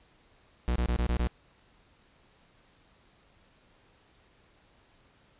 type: tone bursts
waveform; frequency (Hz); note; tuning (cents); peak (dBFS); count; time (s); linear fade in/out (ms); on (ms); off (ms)
45% pulse; 60.3; B1; -41; -25; 6; 0.68-1.272; 0; 77; 26
effects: pink hiss -63 dBFS RMS until 5.39 s + resampled to 8000 Hz